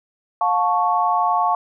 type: chord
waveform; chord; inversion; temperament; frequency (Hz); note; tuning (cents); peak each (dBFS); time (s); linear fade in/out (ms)
sine; F augmented; none; equal with one note detuned; 711.5 / 880 / 1108.7; F5 / A5 / C#6; +32 / 0 / 0; -20; 0.41-1.55; 2
effects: none